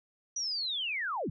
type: linear sweep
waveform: sine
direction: down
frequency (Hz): 5920 to 95.4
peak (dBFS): -31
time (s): 0.36-1.3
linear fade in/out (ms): 5
effects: none